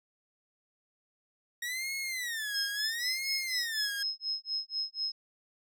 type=tone with vibrato; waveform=sawtooth; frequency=1879 Hz; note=A#6; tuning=13 cents sharp; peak=-30 dBFS; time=1.62-4.03 s; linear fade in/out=5 ms; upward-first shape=sine; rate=0.74 Hz; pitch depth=250 cents each way
type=tone with tremolo; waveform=sine; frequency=5150 Hz; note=E8; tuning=41 cents flat; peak=-29 dBFS; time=2.54-5.12 s; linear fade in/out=5 ms; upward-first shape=sine; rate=4.1 Hz; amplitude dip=100%
effects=none